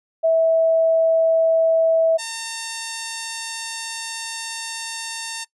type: tone pair in turn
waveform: sine / 5% pulse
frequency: 652 / 908.3 Hz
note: E5 / A#5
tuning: -19 / -45 cents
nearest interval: tritone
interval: 574 cents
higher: second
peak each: -13 / -15 dBFS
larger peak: first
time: 0.23-2.18 / 2.18-5.45 s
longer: second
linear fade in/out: 20 ms
effects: noise-tail reverb RT60 0.1 s tail -20 dB re dry + resampled to 24000 Hz